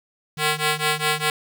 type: ring-modulated tone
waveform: 5% pulse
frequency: 304.9 Hz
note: D#4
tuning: 35 cents flat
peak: -6 dBFS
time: 0.37-1.3 s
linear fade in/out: 2 ms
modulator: 150 Hz
effects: none